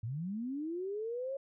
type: linear sweep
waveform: sine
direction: up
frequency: 103.83 to 554.4 Hz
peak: -35 dBFS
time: 0.03-1.37 s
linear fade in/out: 5 ms
effects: none